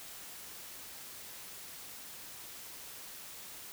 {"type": "silence", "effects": ["white hiss -48 dBFS RMS until 3.72 s"]}